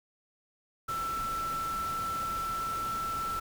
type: tone in noise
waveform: sine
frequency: 1334 Hz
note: E6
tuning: 20 cents sharp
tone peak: -31 dBFS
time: 0.88-3.4 s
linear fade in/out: 10 ms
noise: pink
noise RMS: -42 dBFS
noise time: 0.88-3.4 s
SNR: +8 dB
effects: none